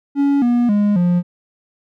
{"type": "tone with pitch steps", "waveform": "triangle", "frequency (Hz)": [281.5, 240.8, 206.1, 176.31], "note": ["C#4", "B3", "G#3", "F3"], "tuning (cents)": [27, -44, -13, 17], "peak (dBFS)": -10, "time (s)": [0.15, 1.23], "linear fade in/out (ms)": 50, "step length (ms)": 270, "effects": []}